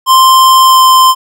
square tone with pitch glide, 1046.5 to 1039.9 Hz, C6 to C6, 0 to -11 cents, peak -3 dBFS, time 0.06-1.15 s, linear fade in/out 50 ms, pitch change -11 cents, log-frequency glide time 0.65-0.8 s, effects none

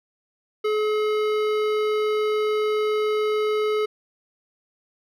sine tone with hard clipping, 426.5 Hz, G#4, 46 cents sharp, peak -22 dBFS, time 0.64-3.86 s, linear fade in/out 10 ms, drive 15 dB, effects none

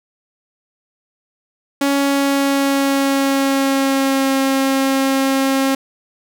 sawtooth tone with pitch glide, 279.2 to 269.5 Hz, C#4 to C#4, +13 to -49 cents, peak -10 dBFS, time 1.81-5.75 s, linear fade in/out 5 ms, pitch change -62 cents, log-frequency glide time 1.96-4.4 s, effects none

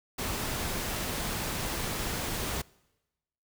pink noise, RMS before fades -33 dBFS, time 0.18-2.62 s, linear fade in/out 10 ms, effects noise-tail reverb RT60 1.0 s tail -24 dB re dry

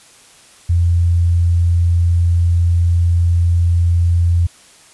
sine tone, 85.9 Hz, F2, 28 cents flat, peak -10 dBFS, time 0.69-4.47 s, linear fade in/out 10 ms, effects white hiss -45 dBFS RMS until 4.93 s + resampled to 24000 Hz

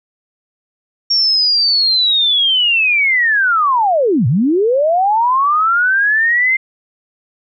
sine linear two-way sweep, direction down then up, 5550 to 107.1 to 2107 Hz, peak -10 dBFS, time 1.1-6.57 s, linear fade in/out 10 ms, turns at 4.27 s, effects none

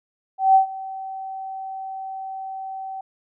sine tone with ADSR envelope, 768 Hz, G5, 36 cents flat, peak -9 dBFS, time 0.38-3.01 s, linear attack 170 ms, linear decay 110 ms, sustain -20 dB, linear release 5 ms, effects none

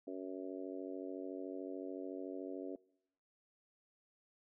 harmonic tone, 93.7 Hz, F#2, 22 cents sharp, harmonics 3 / 4 / 5 / 6 / 7, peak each -45 / -47 / -49 / -51 / -52 dBFS, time 0.07-2.76 s, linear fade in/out 5 ms, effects noise-tail reverb RT60 0.8 s tail -24 dB re dry

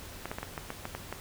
clicks, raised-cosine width 0.5 ms, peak -20 dBFS, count 9, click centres 0.256 / 0.315 / 0.385 / 0.43 / 0.578 / 0.704 / 0.854 / 0.95 / 1.126 s, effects added 92 Hz sine -53 dBFS peak until 1.2 s + pink hiss -46 dBFS RMS until 1.2 s

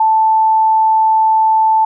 sine tone, 880 Hz, A5, in tune, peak -8 dBFS, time 0-1.85 s, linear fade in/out 5 ms, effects none

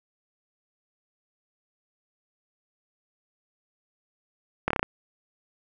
slowing click train, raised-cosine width 0.5 ms, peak -8 dBFS, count 6, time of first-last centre 4.68-4.83 s, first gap 25 ms, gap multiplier 1.09, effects none

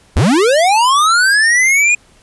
square linear sweep, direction up, 52.7 to 2476 Hz, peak -9 dBFS, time 0.16-1.95 s, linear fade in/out 5 ms, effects pink hiss -49 dBFS RMS until 2.22 s + resampled to 24000 Hz

